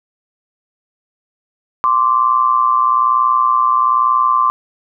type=tone pair together; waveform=sine; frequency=1044 / 1165.1 Hz; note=C6 / D6; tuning=-4 / -14 cents; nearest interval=major second; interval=190 cents; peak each=-13 dBFS; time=1.84-4.5 s; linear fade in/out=0 ms; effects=none